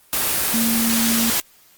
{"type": "tone in noise", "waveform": "sine", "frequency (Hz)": 229.2, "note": "A#3", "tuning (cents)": -29, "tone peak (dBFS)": -19, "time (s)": [0.54, 1.3], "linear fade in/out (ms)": 0, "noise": "white", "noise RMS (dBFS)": -20, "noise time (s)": [0.13, 1.4], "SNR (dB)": -2, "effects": ["white hiss -53 dBFS RMS until 1.77 s", "Opus 24 kbps"]}